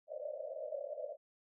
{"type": "band-pass noise", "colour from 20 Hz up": "pink", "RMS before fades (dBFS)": -43, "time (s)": [0.07, 1.17], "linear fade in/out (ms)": 50, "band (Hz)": [540, 620], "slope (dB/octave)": 96, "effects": []}